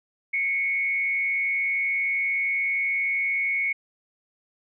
sine tone with frequency modulation, 2205 Hz, C#7, 10 cents flat, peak -22 dBFS, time 0.33-3.73 s, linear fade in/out 10 ms, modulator 143 Hz, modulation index 0.42, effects none

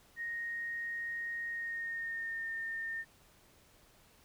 sine tone with pitch glide, 1864.7 to 1817.9 Hz, A#6 to A#6, 0 to -44 cents, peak -36 dBFS, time 0.16-3.05 s, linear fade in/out 50 ms, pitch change -44 cents, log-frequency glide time 1.48-2.5 s, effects pink hiss -64 dBFS RMS until 4.24 s

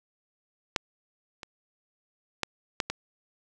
clicks, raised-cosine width 0.2 ms, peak -7 / -22 / -9 / -8 / -13 dBFS, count 5, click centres 0.762 / 1.432 / 2.433 / 2.802 / 2.9 s, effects none

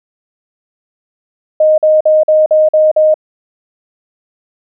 sine tone bursts, 620 Hz, D#5, 6 cents flat, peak -5 dBFS, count 7, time 1.6-3.142 s, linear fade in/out 5 ms, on 180 ms, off 47 ms, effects none

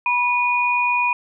sine tone pair together, 975.5 / 2458 Hz, B5 / D#7, -22 / -22 cents, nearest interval octave + major third, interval 1600 cents, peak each -19 dBFS, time 0.06-1.13 s, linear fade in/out 2 ms, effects none

